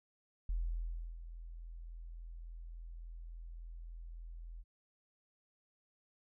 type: tone with ADSR envelope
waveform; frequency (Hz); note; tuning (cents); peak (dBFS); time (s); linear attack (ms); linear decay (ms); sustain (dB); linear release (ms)
sine; 41.76; E1; +23; -32; 0.49-4.64; 4; 670; -13; 40
effects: none